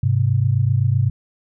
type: tone pair together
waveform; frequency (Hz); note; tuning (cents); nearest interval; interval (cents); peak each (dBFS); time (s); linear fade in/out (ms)
sine; 102.18 / 130; G#2 / C3; -28 / -11; major third; 417; -17; 0.03-1.1; 5
effects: none